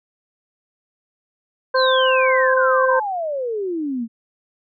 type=harmonic tone; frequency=520 Hz; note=C5; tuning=11 cents flat; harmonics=1 / 2 / 3; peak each=-16 / -19 / -21 dBFS; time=1.74-3 s; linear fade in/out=10 ms
type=exponential sweep; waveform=sine; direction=down; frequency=4380 to 220 Hz; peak=-21 dBFS; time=1.75-4.08 s; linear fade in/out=50 ms
effects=none